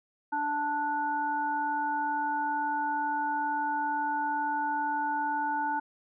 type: harmonic tone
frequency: 293.7 Hz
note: D4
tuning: in tune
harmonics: 1 / 3 / 5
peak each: -38 / -28 / -35 dBFS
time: 0.32-5.8 s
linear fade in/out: 10 ms
effects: none